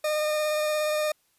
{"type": "tone with vibrato", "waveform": "40% pulse", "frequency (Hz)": 609, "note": "D#5", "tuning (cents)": -37, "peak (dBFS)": -23, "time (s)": [0.04, 1.12], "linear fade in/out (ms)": 5, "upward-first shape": "sine", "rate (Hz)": 17, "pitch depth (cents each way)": 12, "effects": ["white hiss -68 dBFS RMS until 1.38 s", "resampled to 32000 Hz"]}